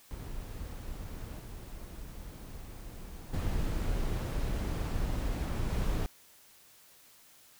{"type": "noise with level steps", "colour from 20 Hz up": "brown", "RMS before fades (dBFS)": [-41, -44, -32, -30], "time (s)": [0.11, 6.06], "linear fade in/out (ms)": 0, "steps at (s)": [1.39, 3.33, 5.7], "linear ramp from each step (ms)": 10, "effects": ["white hiss -59 dBFS RMS until 7.59 s"]}